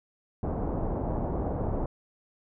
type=low-pass noise; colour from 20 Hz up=pink; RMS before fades=-30 dBFS; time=0.43-1.86 s; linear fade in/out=2 ms; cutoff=840 Hz; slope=24 dB/octave; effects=none